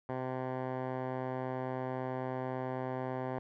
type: tone with low-pass filter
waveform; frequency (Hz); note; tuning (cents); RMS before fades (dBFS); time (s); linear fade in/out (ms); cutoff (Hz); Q
10% pulse; 129.1; C3; -23; -37; 0.09-3.39; 2; 1200; 1.7
effects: none